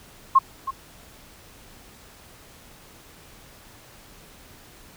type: tone with echo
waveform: sine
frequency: 1071 Hz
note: C6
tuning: 40 cents sharp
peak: -10 dBFS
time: 0.35-0.39 s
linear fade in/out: 10 ms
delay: 320 ms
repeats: 1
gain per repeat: -14 dB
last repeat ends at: 0.71 s
effects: pink hiss -49 dBFS RMS until 4.96 s